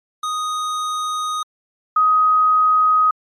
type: tone pair in turn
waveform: square / sine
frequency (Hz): 1244.5 / 1256.1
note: D#6 / D#6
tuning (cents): 0 / +16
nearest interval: unison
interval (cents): 16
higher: second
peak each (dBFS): -21 / -11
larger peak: second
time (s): 0.23-1.43 / 1.96-3.11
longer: first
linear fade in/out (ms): 5
effects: low-pass 9000 Hz 12 dB/octave + MP3 64 kbps